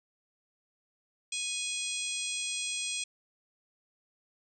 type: harmonic tone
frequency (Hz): 831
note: G#5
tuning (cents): +1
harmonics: 3 / 4 / 5 / 6 / 7 / 8 / 9 / 10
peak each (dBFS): -38 / -38 / -43 / -45 / -42 / -45 / -44 / -38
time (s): 1.32-3.04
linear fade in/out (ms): 5
effects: none